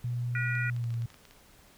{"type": "tone with pitch glide", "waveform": "sine", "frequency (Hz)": [121.3, 116.83], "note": ["B2", "A#2"], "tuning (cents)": [-31, 4], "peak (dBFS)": -29, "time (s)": [0.04, 1.06], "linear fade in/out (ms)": 5, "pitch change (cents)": -65, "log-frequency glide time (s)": [0.72, 0.89]}
{"type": "harmonic tone", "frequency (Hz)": 482.7, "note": "B4", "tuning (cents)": -40, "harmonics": [3, 4, 5], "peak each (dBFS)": [-33, -35, -37], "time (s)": [0.35, 0.7], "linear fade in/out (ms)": 2}
{"type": "clicks", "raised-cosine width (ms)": 0.2, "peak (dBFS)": -34, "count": 10, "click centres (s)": [0.553, 0.764, 0.841, 0.905, 0.941, 1.021, 1.103, 1.143, 1.253, 1.31]}
{"effects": ["pink hiss -58 dBFS RMS until 1.77 s"]}